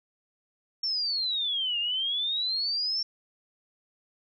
sine exponential two-way sweep, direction down then up, 5490 to 2784 to 5470 Hz, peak -26 dBFS, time 0.83-3.03 s, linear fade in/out 5 ms, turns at 1.79 s, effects none

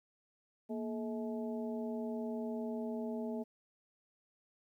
harmonic tone with a mistuned harmonic, 214.4 Hz, A3, 45 cents flat, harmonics 1 / 2 / 3 / 4, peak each -38 / -42 / -45 / -52 dBFS, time 0.69-3.44 s, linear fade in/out 20 ms, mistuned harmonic 1, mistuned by +150 cents, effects 12-bit

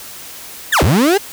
35% pulse linear two-way sweep, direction down then up, 1945 to 60.7 to 419.1 Hz, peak -8 dBFS, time 0.72-1.18 s, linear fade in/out 10 ms, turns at 0.83 s, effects white hiss -33 dBFS RMS until 1.32 s

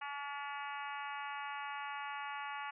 harmonic tone with a mistuned harmonic, 284.4 Hz, C#4, 45 cents sharp, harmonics 3 / 4 / 5 / 6 / 7 / 8 / 9 / 10, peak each -44 / -46 / -48 / -50 / -51 / -52 / -53 / -54 dBFS, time 0.01-2.71 s, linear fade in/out 10 ms, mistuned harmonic 6, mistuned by +31 cents, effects none

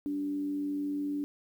sine tone with frequency modulation, 289.9 Hz, D4, 22 cents flat, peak -30 dBFS, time 0.06-1.24 s, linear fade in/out 0 ms, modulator 94.2 Hz, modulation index 0.24, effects 10-bit

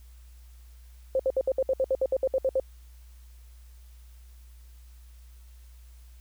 sine tone bursts, 527 Hz, C5, 12 cents sharp, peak -21 dBFS, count 14, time 1.15-2.599 s, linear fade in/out 2 ms, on 45 ms, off 63 ms, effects added 60 Hz sine -47 dBFS peak until 6.2 s + white hiss -63 dBFS RMS until 6.2 s

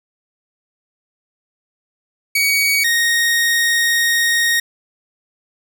sawtooth tone pair in turn, 2254 / 1864.4 Hz, C#7 / A#6, +28 / 0 cents, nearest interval minor third, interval 328 cents, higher first, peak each -10 dBFS, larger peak neither, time 2.35-2.84 / 2.84-4.6 s, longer second, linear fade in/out 5 ms, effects none

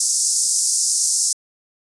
white band-pass noise, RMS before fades -19 dBFS, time 0-1.33 s, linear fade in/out 5 ms, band 5200 to 9600 Hz, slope 48 dB/octave, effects resampled to 24000 Hz

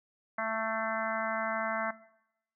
harmonic tone with a mistuned harmonic, 221.9 Hz, A3, 15 cents sharp, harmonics 1 / 3 / 4 / 5 / 6 / 7 / 8 / 9, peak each -43 / -35 / -40 / -37 / -39 / -39 / -43 / -39 dBFS, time 0.38-1.91 s, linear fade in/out 5 ms, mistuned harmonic 9, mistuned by +40 cents, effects noise-tail reverb RT60 0.8 s tail -18 dB re dry

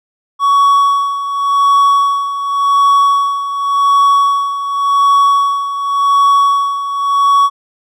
triangle tone with tremolo, 1122 Hz, C#6, 21 cents sharp, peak -4 dBFS, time 0.39-7.5 s, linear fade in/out 50 ms, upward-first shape sine, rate 0.89 Hz, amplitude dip 70%, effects none

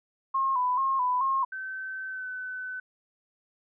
sine tone with vibrato, 1035 Hz, C6, 19 cents flat, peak -23 dBFS, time 0.34-1.45 s, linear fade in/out 10 ms, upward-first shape square, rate 2.3 Hz, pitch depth 65 cents each way
sine tone with pitch glide, 1537 to 1509.7 Hz, G6 to F#6, -35 to +34 cents, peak -33 dBFS, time 1.52-2.8 s, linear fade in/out 5 ms, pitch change -31 cents, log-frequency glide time 2.08-2.27 s
effects none

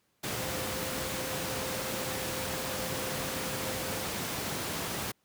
sine tone in noise, 520 Hz, C5, 11 cents flat, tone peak -40 dBFS, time 0.36-4.04 s, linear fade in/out 10 ms, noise pink, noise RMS -34 dBFS, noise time 0.23-5.12 s, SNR -9 dB, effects pink hiss -73 dBFS RMS until 5.24 s + high-pass 100 Hz 12 dB/octave

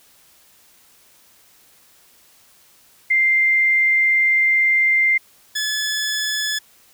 sine / 15% pulse tone pair in turn, 2094 / 1716.5 Hz, C7 / A6, +1 / -43 cents, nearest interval minor third, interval 344 cents, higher first, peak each -13 / -14 dBFS, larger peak first, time 3.1-5.18 / 5.55-6.59 s, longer first, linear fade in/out 10 ms, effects white hiss -53 dBFS RMS until 6.93 s

